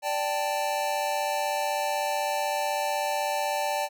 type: chord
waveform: square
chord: D suspended fourth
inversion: none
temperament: equal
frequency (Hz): 587.3 / 784 / 880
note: D5 / G5 / A5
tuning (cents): 0 / 0 / 0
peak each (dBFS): -31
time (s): 0.02-3.89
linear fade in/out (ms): 50
effects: none